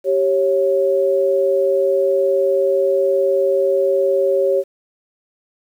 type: tone pair together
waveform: sine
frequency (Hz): 388.9 / 550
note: G4 / C#5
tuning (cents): -14 / -14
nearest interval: tritone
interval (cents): 600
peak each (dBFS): -17 / -15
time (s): 0.04-4.64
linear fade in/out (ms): 50
effects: 8-bit